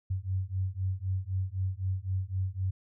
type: beating tone pair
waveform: sine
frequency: 92.5 / 96.4 Hz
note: F#2 / G2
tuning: 0 / -28 cents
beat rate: 3.9 Hz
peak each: -32 / -32 dBFS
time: 0.1-2.71 s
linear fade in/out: 10 ms
effects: none